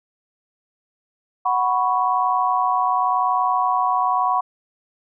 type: chord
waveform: sine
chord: F# suspended fourth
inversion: none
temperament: equal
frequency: 740 / 987.8 / 1108.7 Hz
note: F#5 / B5 / C#6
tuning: 0 / 0 / 0 cents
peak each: -21 dBFS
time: 1.45-4.41 s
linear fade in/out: 10 ms
effects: none